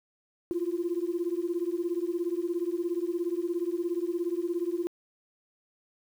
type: beating tone pair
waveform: sine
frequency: 338 / 355 Hz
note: E4 / F4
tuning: +43 / +28 cents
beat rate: 17 Hz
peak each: -30 dBFS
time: 0.51-4.87 s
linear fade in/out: 0 ms
effects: tanh soft clip ceiling -20 dBFS + 9-bit